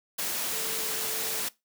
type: tone in noise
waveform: sine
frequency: 442.7 Hz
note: A4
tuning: 11 cents sharp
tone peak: -41 dBFS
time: 0.52-1.44 s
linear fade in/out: 10 ms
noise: white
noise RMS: -31 dBFS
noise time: 0.18-1.49 s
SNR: -13 dB
effects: noise-tail reverb RT60 0.2 s tail -20 dB re dry + high-pass 150 Hz 12 dB/octave